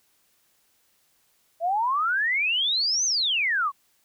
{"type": "exponential two-way sweep", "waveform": "sine", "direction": "up then down", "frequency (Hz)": [649, 6370, 1061], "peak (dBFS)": -21, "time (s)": [1.6, 3.72], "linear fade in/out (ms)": 50, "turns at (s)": 3.05, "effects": ["white hiss -66 dBFS RMS until 4.04 s"]}